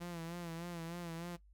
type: tone with vibrato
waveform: sawtooth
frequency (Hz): 169.7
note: F3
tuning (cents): -49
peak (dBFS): -38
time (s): 0-1.37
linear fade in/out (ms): 20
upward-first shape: sine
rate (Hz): 3.3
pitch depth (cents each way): 58
effects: noise-tail reverb RT60 0.1 s tail -17 dB re dry + added 50 Hz sine -60 dBFS peak until 1.53 s